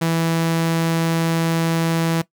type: tone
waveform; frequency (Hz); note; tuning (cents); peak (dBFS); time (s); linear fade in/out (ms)
sawtooth; 164.81; E3; 0; -13; 0.01-2.22; 10
effects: noise-tail reverb RT60 0.1 s tail -18 dB re dry